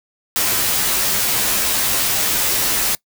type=noise with comb filter; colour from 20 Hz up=white; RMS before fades=-18 dBFS; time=0.36-2.95 s; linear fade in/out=0 ms; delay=12 ms; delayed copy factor=-0.75; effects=noise-tail reverb RT60 0.1 s tail -23 dB re dry